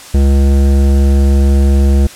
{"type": "tone with hard clipping", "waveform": "sine", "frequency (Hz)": 69, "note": "C#2", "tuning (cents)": -7, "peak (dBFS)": -8, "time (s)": [0.14, 2.07], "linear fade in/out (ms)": 5, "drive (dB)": 14, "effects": ["white hiss -33 dBFS RMS until 2.15 s", "low-pass 10000 Hz 12 dB/octave"]}